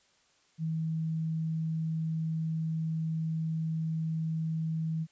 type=tone; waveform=sine; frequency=160.5 Hz; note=E3; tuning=46 cents flat; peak=-29 dBFS; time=0.58-5.07 s; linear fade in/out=50 ms; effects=white hiss -67 dBFS RMS until 5.11 s + resampled to 16000 Hz